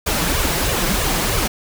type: noise with flanger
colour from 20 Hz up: pink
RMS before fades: -19 dBFS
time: 0.06-1.48 s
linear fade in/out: 10 ms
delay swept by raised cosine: 1.7 to 6.1 ms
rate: 3.1 Hz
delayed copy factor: +0.75
effects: none